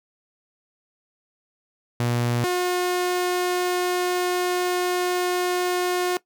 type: tone pair in turn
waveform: sawtooth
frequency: 120 / 359.6 Hz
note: B2 / F#4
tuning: -49 / -49 cents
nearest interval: octave + perfect fifth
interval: 1900 cents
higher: second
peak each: -17 dBFS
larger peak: neither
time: 2-2.44 / 2.44-6.17 s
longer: second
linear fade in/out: 0 ms
effects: noise-tail reverb RT60 0.1 s tail -19 dB re dry